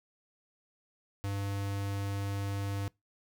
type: tone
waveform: square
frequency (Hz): 99.6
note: G2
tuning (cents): +28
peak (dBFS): -33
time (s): 1.24-2.88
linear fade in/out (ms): 0
effects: noise-tail reverb RT60 0.2 s tail -24 dB re dry